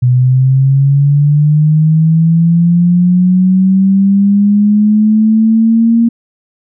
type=linear sweep; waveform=sine; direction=up; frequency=123.47 to 233.1 Hz; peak=-5 dBFS; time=0.02-6.09 s; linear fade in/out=10 ms; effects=none